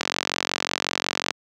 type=click train; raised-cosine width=0.2 ms; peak=-3 dBFS; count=60; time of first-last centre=0.01-1.307 s; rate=45.5 Hz; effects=high-pass 200 Hz 12 dB/octave